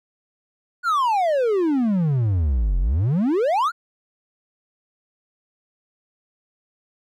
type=exponential two-way sweep; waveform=triangle; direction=down then up; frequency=1480 to 41.59 to 1480 Hz; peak=-15 dBFS; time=0.83-3.72 s; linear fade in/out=50 ms; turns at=2.79 s; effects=none

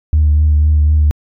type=tone with vibrato; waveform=sine; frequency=75.6 Hz; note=D#2; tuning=49 cents flat; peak=-6 dBFS; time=0.13-1.11 s; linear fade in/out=0 ms; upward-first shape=triangle; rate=4 Hz; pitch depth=32 cents each way; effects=tanh soft clip ceiling -4 dBFS

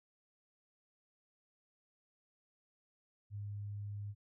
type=tone; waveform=sine; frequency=102.4 Hz; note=G#2; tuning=24 cents flat; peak=-40 dBFS; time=3.3-4.15 s; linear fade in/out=50 ms; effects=none

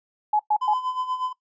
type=tone bursts; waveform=sine; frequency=845 Hz; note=G#5; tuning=30 cents sharp; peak=-17 dBFS; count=3; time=0.33-0.739 s; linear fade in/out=5 ms; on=63 ms; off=110 ms
type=tone with tremolo; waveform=triangle; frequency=1016 Hz; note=B5; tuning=49 cents sharp; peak=-21 dBFS; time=0.61-1.33 s; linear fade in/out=10 ms; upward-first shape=sine; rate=8.3 Hz; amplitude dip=70%
effects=noise-tail reverb RT60 0.1 s tail -19 dB re dry + resampled to 16000 Hz

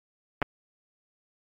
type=clicks; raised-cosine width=0.5 ms; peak=-11 / -11 dBFS; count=2; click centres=0.418 / 0.425 s; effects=AAC 48 kbps

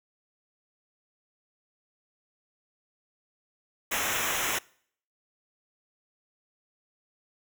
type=noise with comb filter; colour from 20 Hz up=pink; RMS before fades=-29 dBFS; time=3.91-4.59 s; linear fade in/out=10 ms; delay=0.22 ms; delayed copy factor=-0.9; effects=noise-tail reverb RT60 0.6 s tail -24 dB re dry

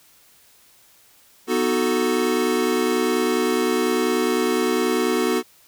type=chord; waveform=square; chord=B dominant seventh; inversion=none; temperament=equal; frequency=246.9 / 311.1 / 370 / 440 Hz; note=B3 / D#4 / F#4 / A4; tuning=0 / 0 / 0 / 0 cents; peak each=-25 / -28 / -23 / -25 dBFS; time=1.47-5.43 s; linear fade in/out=50 ms; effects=white hiss -54 dBFS RMS until 5.67 s

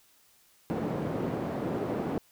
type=band-pass noise; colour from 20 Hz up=white; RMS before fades=-32 dBFS; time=0.7-2.18 s; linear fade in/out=0 ms; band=140 to 420 Hz; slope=12 dB/octave; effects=white hiss -63 dBFS RMS until 2.31 s

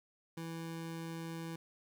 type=tone; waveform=25% pulse; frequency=164.81 Hz; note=E3; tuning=in tune; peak=-37 dBFS; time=0.37-1.56 s; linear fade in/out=5 ms; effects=13-bit

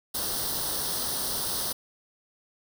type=noise with comb filter; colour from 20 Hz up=white; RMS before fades=-30 dBFS; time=0.14-1.73 s; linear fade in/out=10 ms; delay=0.21 ms; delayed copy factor=+0.8; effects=none

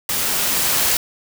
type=noise with level ramp; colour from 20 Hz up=white; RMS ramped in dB=-21 to -17 dBFS; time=0.09-0.97 s; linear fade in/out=2 ms; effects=none

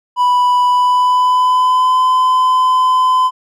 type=tone with pitch glide; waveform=triangle; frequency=987.8 to 1019.1 Hz; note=B5 to C6; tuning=0 to -46 cents; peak=-7 dBFS; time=0.16-3.31 s; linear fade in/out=50 ms; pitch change=+54 cents; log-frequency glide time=0.67-2 s; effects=none

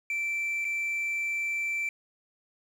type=tone with dropouts; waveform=sine; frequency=2337 Hz; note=D7; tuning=9 cents flat; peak=-25 dBFS; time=0.1-1.89 s; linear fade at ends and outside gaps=2 ms; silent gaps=0.646-0.65 s; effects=tanh soft clip ceiling -27 dBFS + 9-bit

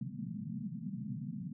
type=band-pass noise; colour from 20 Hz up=white; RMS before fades=-41 dBFS; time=0.01-1.53 s; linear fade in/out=5 ms; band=120 to 240 Hz; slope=96 dB/octave; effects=none

